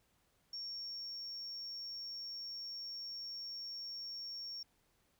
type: tone with ADSR envelope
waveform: triangle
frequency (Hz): 5510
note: F8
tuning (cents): -24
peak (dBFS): -38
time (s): 0.53-4.63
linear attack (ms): 5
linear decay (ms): 650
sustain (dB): -2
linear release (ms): 4
effects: tanh soft clip ceiling -39 dBFS + pink hiss -75 dBFS RMS until 5.19 s